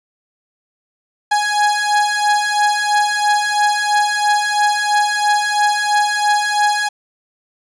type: beating tone pair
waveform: 30% pulse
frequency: 830.6 / 833.6 Hz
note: G#5 / G#5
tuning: 0 / +6 cents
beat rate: 3 Hz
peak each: -15 / -13 dBFS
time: 1.31-6.89 s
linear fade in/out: 10 ms
effects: resampled to 22050 Hz + 8-bit